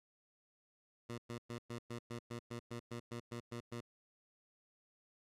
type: tone bursts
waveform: 15% pulse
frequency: 118.6 Hz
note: A#2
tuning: 30 cents sharp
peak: -36 dBFS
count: 14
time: 1.09-3.808 s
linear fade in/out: 10 ms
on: 92 ms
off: 110 ms
effects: low-pass 10000 Hz 12 dB/octave + AAC 48 kbps